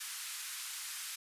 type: band-pass noise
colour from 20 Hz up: white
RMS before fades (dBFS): -43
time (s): 0-1.16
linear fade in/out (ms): 10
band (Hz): 1200 to 12000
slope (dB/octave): 24
effects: resampled to 32000 Hz